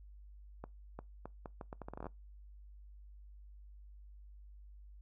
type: accelerating click train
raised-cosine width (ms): 1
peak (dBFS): -30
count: 15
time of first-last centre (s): 0.64-2.067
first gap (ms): 350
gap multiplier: 0.76
effects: noise-tail reverb RT60 0.2 s tail -23 dB re dry + added 50 Hz sine -52 dBFS peak until 5.01 s